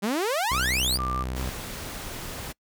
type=exponential sweep; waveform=sawtooth; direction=up; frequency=190.3 to 5090 Hz; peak=-20 dBFS; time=0.02-0.98 s; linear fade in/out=20 ms
type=tone with vibrato; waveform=sawtooth; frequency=63.7 Hz; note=C2; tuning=46 cents flat; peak=-25 dBFS; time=0.51-1.5 s; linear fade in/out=5 ms; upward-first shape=sine; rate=4.8 Hz; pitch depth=16 cents each way
type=tone; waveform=sine; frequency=1186 Hz; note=D6; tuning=17 cents sharp; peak=-27 dBFS; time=0.98-1.24 s; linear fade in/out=20 ms
type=noise; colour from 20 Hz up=pink; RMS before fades=-36 dBFS; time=1.35-2.53 s; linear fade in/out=20 ms
effects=noise-tail reverb RT60 0.1 s tail -25 dB re dry